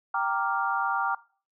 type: chord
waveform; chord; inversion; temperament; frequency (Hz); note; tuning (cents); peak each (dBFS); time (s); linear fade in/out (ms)
sine; G minor seventh; none; equal; 784 / 932.3 / 1174.7 / 1396.9; G5 / Bb5 / D6 / F6; 0 / 0 / 0 / 0; -30; 0.14-1.15; 5
effects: noise-tail reverb RT60 0.4 s tail -20 dB re dry